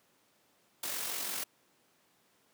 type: noise with amplitude modulation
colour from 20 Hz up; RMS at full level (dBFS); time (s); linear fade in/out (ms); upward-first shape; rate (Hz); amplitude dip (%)
white; -35; 0.83-1.44; 5; sine; 45.7; 40
effects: pink hiss -69 dBFS RMS until 2.53 s + high-pass 200 Hz 12 dB/octave